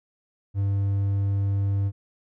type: tone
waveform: triangle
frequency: 99.2 Hz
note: G2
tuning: 21 cents sharp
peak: -19 dBFS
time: 0.54-1.92 s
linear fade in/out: 50 ms
effects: none